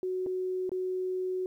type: tone with dropouts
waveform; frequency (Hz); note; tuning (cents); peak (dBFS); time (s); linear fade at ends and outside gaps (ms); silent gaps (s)
sine; 370; F#4; 0; -29; 0.03-1.46; 1; 0.263-0.268 / 0.694-0.717
effects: 11-bit